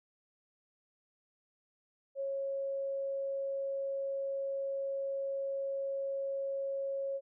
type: tone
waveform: sine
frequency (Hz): 548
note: C#5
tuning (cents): -20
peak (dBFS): -33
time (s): 2.15-7.21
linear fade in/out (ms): 50
effects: none